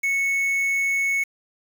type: tone with quantisation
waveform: triangle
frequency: 2207 Hz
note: C#7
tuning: 8 cents flat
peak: -18 dBFS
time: 0.03-1.24 s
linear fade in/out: 10 ms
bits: 6
effects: none